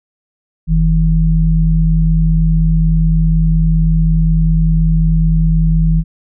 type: tone pair together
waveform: sine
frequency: 45.21 / 161.1 Hz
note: F#1 / E3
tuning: -39 / -39 cents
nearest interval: octave + minor seventh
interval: 2200 cents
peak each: -11 dBFS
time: 0.67-6.04 s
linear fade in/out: 50 ms
effects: none